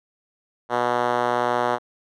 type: tone with band-pass filter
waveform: 5% pulse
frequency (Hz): 121.8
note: B2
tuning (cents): -24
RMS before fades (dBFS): -22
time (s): 0.69-1.79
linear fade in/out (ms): 50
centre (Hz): 730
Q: 0.88
effects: none